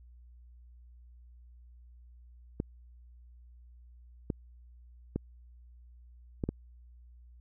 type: clicks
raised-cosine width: 3 ms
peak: -18 dBFS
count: 5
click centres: 2.601 / 4.302 / 5.16 / 6.438 / 6.49 s
effects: added 60 Hz sine -52 dBFS peak until 7.4 s